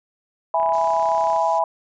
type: chord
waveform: sine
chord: E major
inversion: none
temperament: equal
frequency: 659.3 / 830.6 / 987.8 Hz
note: E5 / G#5 / B5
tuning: 0 / 0 / 0 cents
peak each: -21 dBFS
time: 0.54-1.64 s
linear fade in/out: 2 ms
type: click train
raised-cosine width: 0.5 ms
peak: -24 dBFS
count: 26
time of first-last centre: 0.6-1.362 s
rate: 32.8 Hz
type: noise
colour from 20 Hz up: blue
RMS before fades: -39 dBFS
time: 0.73-1.59 s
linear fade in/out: 5 ms
effects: resampled to 16000 Hz